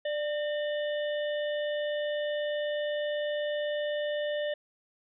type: harmonic tone with a mistuned harmonic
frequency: 592 Hz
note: D5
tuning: 14 cents sharp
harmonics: 1 / 3 / 5 / 6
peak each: -29 / -39 / -43 / -45 dBFS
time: 0.05-4.54 s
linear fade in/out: 5 ms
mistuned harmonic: 3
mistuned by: +42 cents
effects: none